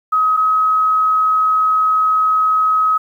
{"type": "tone pair in turn", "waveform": "sine", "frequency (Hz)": [1268, 1272.8], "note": ["D#6", "D#6"], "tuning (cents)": [32, 39], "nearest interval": "unison", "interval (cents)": 7, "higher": "second", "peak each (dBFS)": -11, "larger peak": "neither", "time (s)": [[0.12, 0.37], [0.37, 2.98]], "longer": "second", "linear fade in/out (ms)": 10, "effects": ["8-bit"]}